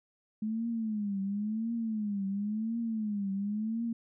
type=tone with vibrato; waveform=sine; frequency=212.8 Hz; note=G#3; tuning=42 cents sharp; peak=-30 dBFS; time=0.42-3.93 s; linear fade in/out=5 ms; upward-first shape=triangle; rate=0.95 Hz; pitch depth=170 cents each way; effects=none